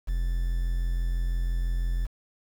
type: tone with quantisation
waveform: triangle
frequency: 43 Hz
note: F1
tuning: 26 cents flat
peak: -22 dBFS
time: 0.07-2.07 s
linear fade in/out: 20 ms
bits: 8
effects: none